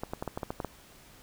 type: clicks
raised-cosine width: 1 ms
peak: -19 dBFS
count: 9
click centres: 0.035 / 0.135 / 0.225 / 0.277 / 0.375 / 0.432 / 0.505 / 0.602 / 0.647 s
effects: pink hiss -55 dBFS RMS until 1.22 s